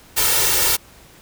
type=noise with comb filter; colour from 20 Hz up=white; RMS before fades=-17 dBFS; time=0.16-0.77 s; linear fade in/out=20 ms; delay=2.2 ms; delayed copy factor=+0.65; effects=pink hiss -47 dBFS RMS until 1.21 s